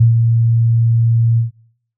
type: tone with ADSR envelope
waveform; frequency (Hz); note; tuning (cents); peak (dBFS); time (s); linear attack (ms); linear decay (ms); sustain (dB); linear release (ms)
sine; 115.5; A#2; -16; -5; 0-1.51; 10; 110; -5; 130
effects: noise-tail reverb RT60 0.6 s tail -18 dB re dry